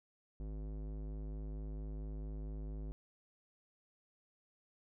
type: tone with low-pass filter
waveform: square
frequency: 52.2 Hz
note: G#1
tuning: 10 cents sharp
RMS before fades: -43 dBFS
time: 0.4-2.92 s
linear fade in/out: 0 ms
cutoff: 410 Hz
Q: 0.91
effects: none